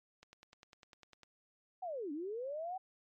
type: click train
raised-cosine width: 0.2 ms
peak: -38 dBFS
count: 11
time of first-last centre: 0.23-1.233 s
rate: 9.97 Hz
type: linear two-way sweep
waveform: sine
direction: down then up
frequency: 769 to 277.2 to 769 Hz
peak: -38 dBFS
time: 1.82-2.78 s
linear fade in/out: 10 ms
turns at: 2.12 s
effects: MP3 48 kbps